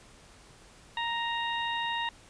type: harmonic tone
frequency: 933 Hz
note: A#5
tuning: 1 cent sharp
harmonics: 1 / 2 / 3 / 4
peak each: -32 / -35 / -37 / -38 dBFS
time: 0.97-2.09 s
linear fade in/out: 2 ms
effects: pink hiss -55 dBFS RMS until 2.29 s + resampled to 22050 Hz